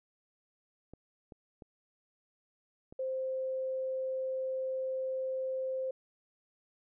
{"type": "clicks", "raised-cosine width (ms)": 2, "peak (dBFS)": -35, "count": 4, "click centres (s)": [0.936, 1.322, 1.622, 2.925]}
{"type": "tone", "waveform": "sine", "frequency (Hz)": 523, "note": "C5", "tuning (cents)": -1, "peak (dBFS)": -32, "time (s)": [2.99, 5.91], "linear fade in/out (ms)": 5}
{"effects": []}